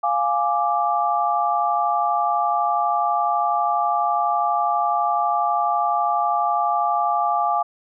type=chord; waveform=sine; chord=D diminished; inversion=first; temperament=equal; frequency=698.5 / 830.6 / 1174.7 Hz; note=F5 / Ab5 / D6; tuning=0 / 0 / 0 cents; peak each=-22 dBFS; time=0.03-7.63 s; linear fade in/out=10 ms; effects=none